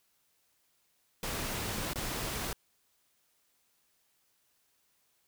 pink noise with dropouts, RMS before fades -36 dBFS, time 1.23-2.53 s, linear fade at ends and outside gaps 2 ms, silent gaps 1.934-1.957 s, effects white hiss -73 dBFS RMS until 5.27 s

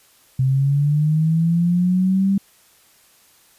sine linear sweep, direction up, 129.4 to 198 Hz, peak -14 dBFS, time 0.39-2.38 s, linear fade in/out 5 ms, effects white hiss -54 dBFS RMS until 3.58 s + resampled to 32000 Hz

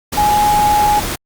sine tone in noise, 835 Hz, G#5, 9 cents sharp, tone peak -10 dBFS, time 0.17-1 s, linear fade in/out 10 ms, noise pink, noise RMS -21 dBFS, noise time 0.12-1.16 s, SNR +8 dB, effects Opus 48 kbps

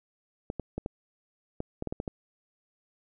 clicks, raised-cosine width 2 ms, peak -19 dBFS, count 10, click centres 0.501 / 0.597 / 0.78 / 0.861 / 1.604 / 1.824 / 1.873 / 1.925 / 2.001 / 2.078 s, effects none

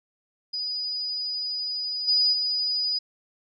sine tone with level steps, 4944 Hz, D#8, 12 cents flat, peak -27 / -18 / -23 dBFS, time 0.53-2.99 s, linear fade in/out 10 ms, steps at 2.07 / 2.32 s, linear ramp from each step 20 ms, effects none

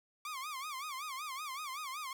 sawtooth tone with vibrato, 1138 Hz, C#6, 45 cents sharp, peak -36 dBFS, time 0.25-2.13 s, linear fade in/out 2 ms, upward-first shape sine, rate 5.3 Hz, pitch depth 170 cents each way, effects none

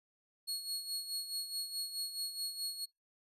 sawtooth tone with tremolo, 4330 Hz, C#8, 41 cents flat, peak -32 dBFS, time 0.47-2.86 s, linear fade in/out 20 ms, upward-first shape sine, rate 4.7 Hz, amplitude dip 65%, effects noise-tail reverb RT60 0.2 s tail -26 dB re dry + resampled to 32000 Hz

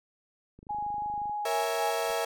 click train, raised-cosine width 3 ms, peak -37 dBFS, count 19, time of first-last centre 0.59-1.296 s, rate 25.5 Hz
sine tone with vibrato, 830.6 Hz, G#5, in tune, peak -30 dBFS, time 0.69-1.91 s, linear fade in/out 10 ms, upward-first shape triangle, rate 3.4 Hz, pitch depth 10 cents each way
35% pulse chord, A# half-diminished seventh, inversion none, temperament equal, 466.2 / 554.4 / 659.3 / 830.6 Hz, A#4 / C#5 / E5 / G#5, 0 / 0 / 0 / 0 cents, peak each -31 / -35 / -30 / -33 dBFS, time 1.45-2.25 s, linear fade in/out 5 ms
pink noise with exponential growth, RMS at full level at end -45 dBFS, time 1.99-2.12 s, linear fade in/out 5 ms, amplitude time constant 27 ms
effects none

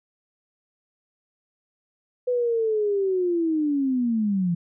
sine linear sweep, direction down, 501 to 167.1 Hz, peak -20 dBFS, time 2.27-4.55 s, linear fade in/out 10 ms, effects none

